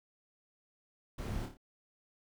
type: noise with echo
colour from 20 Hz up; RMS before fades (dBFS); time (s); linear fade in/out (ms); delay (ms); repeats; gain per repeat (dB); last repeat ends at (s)
brown; -39; 1.18-1.46; 5; 28; 4; -5; 1.572
effects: none